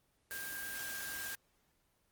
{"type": "tone in noise", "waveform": "sine", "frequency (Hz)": 1600, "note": "G6", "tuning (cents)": 35, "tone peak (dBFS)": -43, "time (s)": [0.31, 1.35], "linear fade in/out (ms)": 0, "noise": "white", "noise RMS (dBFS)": -44, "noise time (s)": [0.31, 1.35], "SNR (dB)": -2, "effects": ["pink hiss -75 dBFS RMS until 2.11 s", "Opus 24 kbps"]}